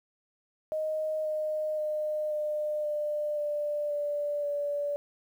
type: tone with pitch steps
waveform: sine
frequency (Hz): 622.3 / 615.9 / 609.5 / 603.2 / 597 / 590.8 / 584.7 / 578.6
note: D#5 / D#5 / D#5 / D5 / D5 / D5 / D5 / D5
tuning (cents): 0 / -18 / -36 / +46 / +28 / +10 / -8 / -26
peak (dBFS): -28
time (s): 0.72-4.96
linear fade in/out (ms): 0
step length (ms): 530
effects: 10-bit